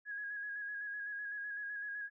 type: tone with vibrato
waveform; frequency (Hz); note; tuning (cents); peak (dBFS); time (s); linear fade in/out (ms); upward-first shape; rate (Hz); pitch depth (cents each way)
sine; 1658; G#6; -3; -39; 0.05-2.1; 50; square; 7.9; 26
effects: none